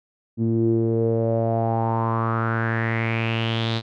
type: tone with low-pass filter sweep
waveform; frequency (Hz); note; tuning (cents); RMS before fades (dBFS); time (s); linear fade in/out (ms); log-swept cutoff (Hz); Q
sawtooth; 113.8; A#2; -41; -22; 0.37-3.82; 50; 270 to 4000; 5.7
effects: none